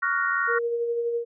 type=chord; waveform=sine; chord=Gb major seventh; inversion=second; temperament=equal with one note detuned; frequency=1121 / 1396.9 / 1480 / 1864.7 Hz; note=Db6 / F6 / Gb6 / Bb6; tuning=+19 / 0 / 0 / 0 cents; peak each=-28 / -26 / -28 / -28 dBFS; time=0.02-0.59 s; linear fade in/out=10 ms
type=tone with tremolo; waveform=sine; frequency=470 Hz; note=A#4; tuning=14 cents sharp; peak=-22 dBFS; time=0.47-1.25 s; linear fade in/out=50 ms; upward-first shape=sine; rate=12 Hz; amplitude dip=35%
effects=none